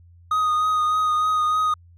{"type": "tone with vibrato", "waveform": "triangle", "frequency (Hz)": 1244.5, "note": "D#6", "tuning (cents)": 0, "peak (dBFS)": -16, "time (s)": [0.31, 1.74], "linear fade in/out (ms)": 5, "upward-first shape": "triangle", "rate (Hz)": 3.3, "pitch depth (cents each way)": 22, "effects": ["added 86 Hz sine -47 dBFS peak until 1.97 s"]}